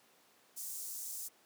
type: high-pass noise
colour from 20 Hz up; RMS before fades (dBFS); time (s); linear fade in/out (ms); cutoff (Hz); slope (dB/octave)
pink; -43; 0.56-1.29; 20; 6600; 24
effects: pink hiss -66 dBFS RMS until 1.45 s + high-pass 300 Hz 12 dB/octave